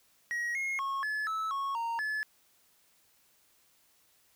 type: tone with pitch steps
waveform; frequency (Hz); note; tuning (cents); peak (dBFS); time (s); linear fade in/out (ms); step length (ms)
triangle; 1899 / 2154 / 1092 / 1718 / 1305 / 1101 / 925 / 1722; A#6 / C7 / C#6 / A6 / E6 / C#6 / A#5 / A6; +32 / +50 / -26 / -42 / -18 / -12 / -14 / -38; -29; 0.31-2.23; 0; 240
effects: white hiss -67 dBFS RMS until 4.35 s